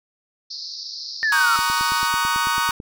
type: band-pass noise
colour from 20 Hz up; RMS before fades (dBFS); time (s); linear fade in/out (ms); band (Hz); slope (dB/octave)
pink; -33; 0.5-2.08; 10; 4200 to 5400; 96
type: exponential sweep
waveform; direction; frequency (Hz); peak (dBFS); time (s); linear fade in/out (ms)
sine; down; 1822 to 1314; -17; 1.23-1.56; 0
type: chord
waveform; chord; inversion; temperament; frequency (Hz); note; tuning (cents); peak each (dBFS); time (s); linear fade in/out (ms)
40% pulse; D# minor seventh; second; just; 933.4 / 1120.1 / 1244.5 / 1493.4; A#5 / C#6 / D#6 / F#6; +2 / +18 / 0 / +16; -24; 1.32-2.71; 2
type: click train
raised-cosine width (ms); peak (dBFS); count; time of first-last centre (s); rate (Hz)
3; -22; 12; 1.59-2.801; 9.08
effects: none